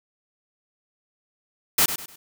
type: noise with echo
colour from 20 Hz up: white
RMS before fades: -18 dBFS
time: 1.78-1.86 s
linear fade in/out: 5 ms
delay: 100 ms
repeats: 3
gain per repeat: -10 dB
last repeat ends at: 2.16 s
effects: none